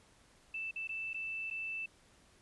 sine tone with dropouts, 2649 Hz, E7, 8 cents sharp, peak -37 dBFS, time 0.54-1.86 s, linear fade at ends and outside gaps 5 ms, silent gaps 0.711-0.759 / 0.874-0.891 / 1.133-1.143 / 1.502-1.509 s, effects pink hiss -65 dBFS RMS until 2.41 s + resampled to 24000 Hz

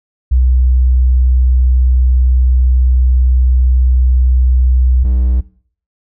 sine / triangle tone pair in turn, 63 / 62.31 Hz, B1 / B1, +35 / +16 cents, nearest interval unison, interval 19 cents, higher first, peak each -7 dBFS, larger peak neither, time 0.31-5.04 / 5.04-5.41 s, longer first, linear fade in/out 10 ms, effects noise-tail reverb RT60 0.5 s tail -18 dB re dry

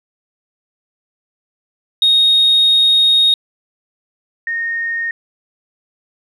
sine tone pair in turn, 3729 / 1846.3 Hz, A#7 / A#6, 0 / -17 cents, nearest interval octave, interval 1217 cents, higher first, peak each -7 / -17 dBFS, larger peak first, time 2.02-3.34 / 4.47-5.11 s, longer first, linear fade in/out 2 ms, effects tanh soft clip ceiling -5 dBFS

